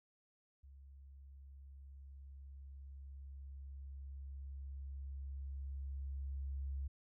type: tone with level ramp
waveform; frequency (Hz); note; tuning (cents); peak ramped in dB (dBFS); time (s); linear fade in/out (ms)
sine; 68.4; C#2; -23; -55 to -38; 0.63-6.88; 10
effects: none